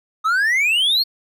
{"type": "exponential sweep", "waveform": "triangle", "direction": "up", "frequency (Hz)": [1244.5, 4435], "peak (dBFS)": -13, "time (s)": [0.24, 1.04], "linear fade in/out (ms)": 20, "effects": []}